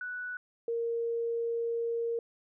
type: tone pair in turn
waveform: sine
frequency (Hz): 1480 / 464.8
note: F#6 / A#4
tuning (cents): 0 / -5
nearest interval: octave + minor sixth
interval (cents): 2005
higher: first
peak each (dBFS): -35 / -29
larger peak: second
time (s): 0.01-0.37 / 0.68-2.19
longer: second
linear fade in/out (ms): 2
effects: none